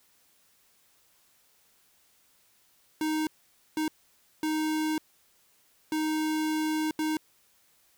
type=tone bursts at uneven times; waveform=square; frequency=311.1 Hz; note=D#4; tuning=in tune; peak=-27 dBFS; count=5; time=3.01-3.27 / 3.77-3.88 / 4.43-4.98 / 5.92-6.91 / 6.99-7.17 s; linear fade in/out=2 ms; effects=white hiss -65 dBFS RMS until 7.97 s